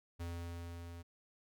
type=tone with level ramp; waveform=square; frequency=85.4 Hz; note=F2; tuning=38 cents flat; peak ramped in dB=-40 to -48 dBFS; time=0.19-1.03 s; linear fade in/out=20 ms; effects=none